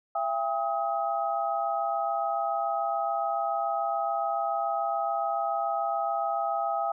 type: tone cluster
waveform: sine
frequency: 674 / 801 / 1267 Hz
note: E5 / G5 / D#6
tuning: +38 / +37 / +31 cents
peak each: -30 / -29 / -32 dBFS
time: 0.15-6.92 s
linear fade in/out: 5 ms
effects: none